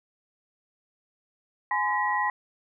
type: tone cluster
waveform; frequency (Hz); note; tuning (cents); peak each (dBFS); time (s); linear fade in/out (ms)
sine; 837 / 1022 / 1917; G#5 / C6 / A#6; +13 / -41 / +48; -28 / -27 / -28; 1.71-2.3; 2
effects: none